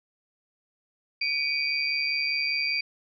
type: tone cluster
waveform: sine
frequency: 2295 / 2440 / 4710 Hz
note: D7 / D#7 / D8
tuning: -40 / -34 / +4 cents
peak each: -29 dBFS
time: 1.21-2.81 s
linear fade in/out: 5 ms
effects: none